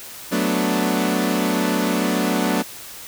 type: chord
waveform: sawtooth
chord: B minor seventh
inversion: second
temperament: equal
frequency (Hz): 185 / 220 / 246.9 / 293.7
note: F#3 / A3 / B3 / D4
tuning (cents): 0 / 0 / 0 / 0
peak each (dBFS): -20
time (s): 0.31-2.63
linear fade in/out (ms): 20
effects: white hiss -37 dBFS RMS until 3.07 s